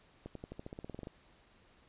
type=accelerating click train; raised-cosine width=2 ms; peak=-30 dBFS; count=14; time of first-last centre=0.26-1.071 s; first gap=93 ms; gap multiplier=0.93; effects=pink hiss -65 dBFS RMS until 1.88 s + resampled to 8000 Hz